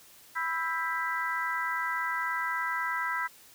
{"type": "harmonic tone with a mistuned harmonic", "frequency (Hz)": 329.6, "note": "E4", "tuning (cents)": 0, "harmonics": [3, 4, 5, 6], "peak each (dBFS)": [-34, -34, -34, -34], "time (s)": [0.35, 3.28], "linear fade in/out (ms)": 20, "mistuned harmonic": 5, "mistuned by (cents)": -57, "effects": ["white hiss -55 dBFS RMS until 3.54 s"]}